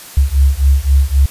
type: beating tone pair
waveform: sine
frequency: 67 / 70.8 Hz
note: C2 / C#2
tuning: +42 / +37 cents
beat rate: 3.8 Hz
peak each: -11 dBFS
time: 0.17-1.26 s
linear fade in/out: 5 ms
effects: white hiss -34 dBFS RMS until 1.3 s + resampled to 32000 Hz